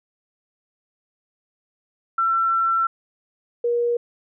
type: tone pair in turn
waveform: sine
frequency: 1347 / 476.2 Hz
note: E6 / A#4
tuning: +37 / +37 cents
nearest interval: octave + tritone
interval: 1800 cents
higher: first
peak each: -17 / -18 dBFS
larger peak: first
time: 2.18-2.87 / 3.64-3.97 s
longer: first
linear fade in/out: 5 ms
effects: none